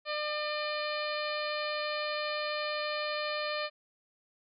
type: harmonic tone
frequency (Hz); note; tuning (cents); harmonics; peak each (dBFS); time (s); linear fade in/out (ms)
601; D5; +40; 1 / 2 / 3 / 4 / 5 / 6 / 7 / 8; -35 / -38 / -40 / -40 / -44 / -46 / -41 / -47; 0.05-3.7; 50
effects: none